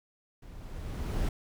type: noise with level ramp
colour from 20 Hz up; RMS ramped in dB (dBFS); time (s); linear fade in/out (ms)
brown; -48 to -28; 0.42-1.29; 5
effects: none